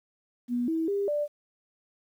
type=tone with pitch steps; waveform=sine; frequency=243 / 324.2 / 401.1 / 589 Hz; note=B3 / E4 / G4 / D5; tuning=-28 / -29 / +40 / +5 cents; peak=-25 dBFS; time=0.48-1.28 s; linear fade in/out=50 ms; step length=200 ms; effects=10-bit